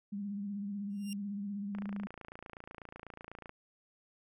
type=tone with vibrato; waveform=sine; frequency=201.9 Hz; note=G#3; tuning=49 cents flat; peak=-36 dBFS; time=0.12-2.07 s; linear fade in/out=10 ms; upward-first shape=sine; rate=16 Hz; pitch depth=44 cents each way
type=tone with exponential growth; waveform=15% pulse; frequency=2792 Hz; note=F7; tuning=1 cent flat; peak=-34 dBFS; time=0.9-1.13 s; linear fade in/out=1 ms; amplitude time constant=48 ms
type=click train; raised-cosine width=0.5 ms; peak=-31 dBFS; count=50; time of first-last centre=1.75-3.494 s; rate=28.1 Hz
effects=none